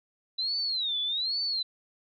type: tone with vibrato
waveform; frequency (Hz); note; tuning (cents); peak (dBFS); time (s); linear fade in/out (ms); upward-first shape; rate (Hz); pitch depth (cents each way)
sine; 3951; B7; 0; -27; 0.38-1.63; 10; sine; 1.2; 230
effects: none